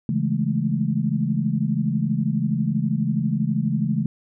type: chord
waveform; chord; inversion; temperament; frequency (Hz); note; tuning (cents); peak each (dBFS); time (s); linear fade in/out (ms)
sine; A major seventh; first; equal; 138.59 / 164.81 / 207.7 / 220; C#3 / E3 / G#3 / A3; 0 / 0 / 0 / 0; -25; 0.09-4.06; 2
effects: none